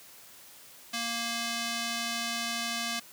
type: tone with band-pass filter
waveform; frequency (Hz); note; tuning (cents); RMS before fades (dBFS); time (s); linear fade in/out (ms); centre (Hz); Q
square; 233.1; A#3; 0; -33; 0.93-3; 10; 4500; 0.73
effects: white hiss -52 dBFS RMS until 3.12 s + high-pass 80 Hz 12 dB/octave